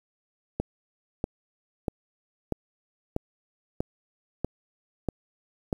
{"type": "click train", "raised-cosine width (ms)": 2, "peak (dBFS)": -13, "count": 9, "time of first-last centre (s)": [0.6, 5.728], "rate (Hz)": 1.56, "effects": ["8-bit"]}